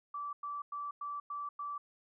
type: tone bursts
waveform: sine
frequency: 1160 Hz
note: D6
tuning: 22 cents flat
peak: -37 dBFS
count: 6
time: 0.14-1.78 s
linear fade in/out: 5 ms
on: 190 ms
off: 100 ms
effects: none